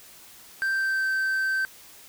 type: tone with pitch glide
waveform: triangle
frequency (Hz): 1568 to 1550.9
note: G6 to G6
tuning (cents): 0 to -19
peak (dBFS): -21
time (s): 0.62-1.65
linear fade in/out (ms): 0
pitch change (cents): -19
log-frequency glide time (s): 0.73-1.05
effects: white hiss -49 dBFS RMS until 2.08 s